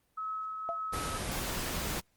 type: tone with tremolo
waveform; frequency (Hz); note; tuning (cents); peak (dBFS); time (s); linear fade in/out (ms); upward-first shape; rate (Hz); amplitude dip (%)
sine; 1287; E6; -42; -33; 0.17-1.18; 10; triangle; 1.9; 35
type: tone with exponential decay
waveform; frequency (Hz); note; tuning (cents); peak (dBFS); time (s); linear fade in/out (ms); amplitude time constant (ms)
sine; 677; E5; +46; -28; 0.69-0.81; 0; 26
type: noise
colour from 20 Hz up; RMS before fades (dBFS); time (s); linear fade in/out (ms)
pink; -35; 0.92-2.01; 20
effects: pink hiss -73 dBFS RMS until 2.16 s + Opus 24 kbps